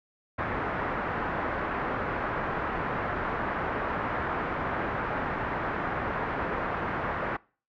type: low-pass noise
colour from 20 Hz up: white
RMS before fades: -31 dBFS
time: 0.38-7.37 s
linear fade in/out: 10 ms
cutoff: 1600 Hz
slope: 24 dB/octave
effects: noise-tail reverb RT60 0.4 s tail -24 dB re dry